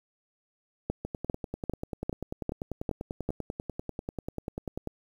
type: two click trains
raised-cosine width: 2 ms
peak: -15 / -20 dBFS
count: 7 / 40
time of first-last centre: 0.9-3.29 / 1.05-4.874 s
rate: 2.51 / 10.2 Hz
effects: 9-bit